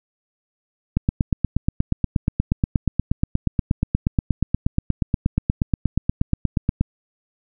click train, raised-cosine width 5 ms, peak -5 dBFS, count 50, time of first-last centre 0.97-6.81 s, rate 8.39 Hz, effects none

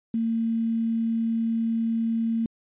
sine tone with quantisation, 227.5 Hz, A#3, 42 cents flat, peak -22 dBFS, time 0.14-2.46 s, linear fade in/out 2 ms, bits 8, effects resampled to 8000 Hz

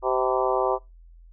harmonic tone with a mistuned harmonic, 129 Hz, C3, 24 cents flat, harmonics 3 / 4 / 5 / 6 / 7 / 8 / 9, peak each -26 / -27 / -28 / -29 / -29 / -30 / -31 dBFS, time 0.02-0.79 s, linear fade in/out 50 ms, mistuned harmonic 8, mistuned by -44 cents, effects noise-tail reverb RT60 0.2 s tail -20 dB re dry + added 42 Hz sine -46 dBFS peak until 1.32 s

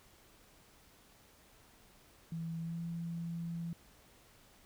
sine tone with pitch glide, 164.81 to 168.37 Hz, E3 to E3, 0 to +37 cents, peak -37 dBFS, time 2.32-3.73 s, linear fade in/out 2 ms, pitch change +37 cents, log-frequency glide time 2.62-2.79 s, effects pink hiss -63 dBFS RMS until 4.65 s

